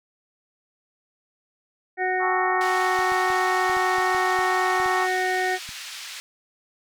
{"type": "harmonic tone", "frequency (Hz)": 370, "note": "F#4", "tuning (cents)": 0, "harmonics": [1, 2, 4, 5, 6], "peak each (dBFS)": [-27, -25, -34, -26, -35], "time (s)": [1.97, 5.59], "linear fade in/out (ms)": 50}
{"type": "chord", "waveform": "sine", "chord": "A dominant seventh", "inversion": "third", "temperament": "equal", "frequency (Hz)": [784, 880, 1108.7, 1318.5], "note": ["G5", "A5", "C#6", "E6"], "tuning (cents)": [0, 0, 0, 0], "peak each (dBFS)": [-32, -32, -26, -32], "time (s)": [2.19, 5.08], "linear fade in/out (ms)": 50}
{"type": "band-pass noise", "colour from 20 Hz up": "white", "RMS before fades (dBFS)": -37, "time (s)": [2.61, 6.2], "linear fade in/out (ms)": 0, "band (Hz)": [1700, 4800], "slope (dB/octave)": 12}
{"type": "clicks", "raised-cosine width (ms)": 5, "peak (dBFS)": -32, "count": 11, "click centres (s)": [2.99, 3.12, 3.303, 3.697, 3.768, 3.984, 4.148, 4.389, 4.801, 4.86, 5.691]}
{"effects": []}